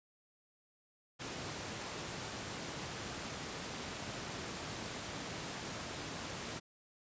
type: high-pass noise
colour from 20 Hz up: pink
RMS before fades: -43 dBFS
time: 1.19-6.6 s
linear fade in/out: 20 ms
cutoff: 100 Hz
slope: 12 dB/octave
effects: resampled to 16000 Hz